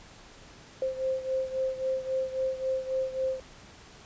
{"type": "beating tone pair", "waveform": "sine", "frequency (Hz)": [523.3, 527], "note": ["C5", "C5"], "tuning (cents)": [0, 12], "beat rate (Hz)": 3.7, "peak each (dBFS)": [-29, -33], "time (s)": [0.82, 3.4], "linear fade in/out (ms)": 2, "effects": ["pink hiss -51 dBFS RMS until 4.05 s", "resampled to 16000 Hz"]}